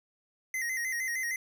square tone with vibrato, 1962 Hz, B6, 12 cents flat, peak -31 dBFS, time 0.54-1.36 s, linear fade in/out 2 ms, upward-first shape square, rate 6.5 Hz, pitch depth 76 cents each way, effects none

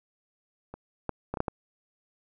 clicks, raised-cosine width 1 ms, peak -26 / -15 / -17 / -19 / -11 / -15 dBFS, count 6, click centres 0.74 / 1.093 / 1.34 / 1.372 / 1.404 / 1.482 s, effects none

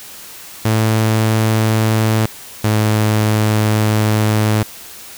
sawtooth tone pair in turn, 110 / 107.43 Hz, A2 / A2, 0 / -41 cents, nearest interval unison, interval 41 cents, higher first, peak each -8 dBFS, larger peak neither, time 0.65-2.26 / 2.64-4.63 s, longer second, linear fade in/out 5 ms, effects white hiss -35 dBFS RMS until 5.17 s

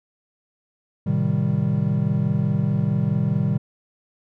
triangle chord, A half-diminished seventh, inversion none, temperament equal, 110 / 130.81 / 155.56 / 196 Hz, A2 / C3 / Eb3 / G3, 0 / 0 / 0 / 0 cents, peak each -24 / -22 / -21 / -22 dBFS, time 1.06-3.58 s, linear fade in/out 10 ms, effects none

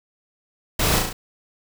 pink noise with echo, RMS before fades -21 dBFS, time 0.79-0.99 s, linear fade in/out 5 ms, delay 35 ms, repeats 4, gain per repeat -3 dB, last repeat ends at 1.13 s, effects none

